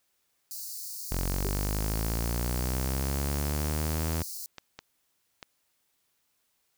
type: high-pass noise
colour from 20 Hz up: white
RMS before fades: -39 dBFS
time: 0.51-4.46 s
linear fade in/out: 0 ms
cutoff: 4200 Hz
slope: 96 dB/octave
type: linear sweep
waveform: sawtooth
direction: up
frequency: 43.86 to 82.1 Hz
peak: -24 dBFS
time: 1.11-4.23 s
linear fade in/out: 10 ms
type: tone with exponential decay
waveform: sine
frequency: 392 Hz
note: G4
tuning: in tune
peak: -29 dBFS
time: 1.45-1.57 s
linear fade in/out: 2 ms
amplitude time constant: 25 ms
type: clicks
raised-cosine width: 0.2 ms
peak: -23 dBFS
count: 3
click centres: 4.583 / 4.79 / 5.428 s
effects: white hiss -74 dBFS RMS until 6.77 s